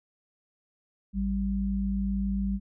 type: tone pair together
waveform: sine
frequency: 54.51 / 196 Hz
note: A1 / G3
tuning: -15 / 0 cents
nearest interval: octave + minor seventh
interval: 2215 cents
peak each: -30 / -27 dBFS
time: 1.13-2.6 s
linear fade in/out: 50 ms
effects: none